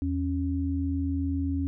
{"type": "tone pair together", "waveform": "sine", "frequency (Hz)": [82.41, 275], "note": ["E2", "C#4"], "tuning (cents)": [0, -14], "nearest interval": "octave + major sixth", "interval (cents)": 2086, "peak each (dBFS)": -28, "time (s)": [0.02, 1.67], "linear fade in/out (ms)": 0, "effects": []}